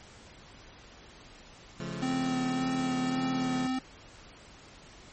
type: chord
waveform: sawtooth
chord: Db augmented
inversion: none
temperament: just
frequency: 138.59 / 173.24 / 216.5 Hz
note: Db3 / F3 / A3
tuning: 0 / -14 / -28 cents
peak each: -36 / -34 / -37 dBFS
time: 1.8-3.67 s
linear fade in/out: 0 ms
type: tone with vibrato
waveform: square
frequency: 257.9 Hz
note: C4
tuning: 25 cents flat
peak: -29 dBFS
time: 2.02-3.79 s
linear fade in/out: 5 ms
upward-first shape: sine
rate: 1.8 Hz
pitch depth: 16 cents each way
effects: pink hiss -52 dBFS RMS until 5.12 s + MP3 32 kbps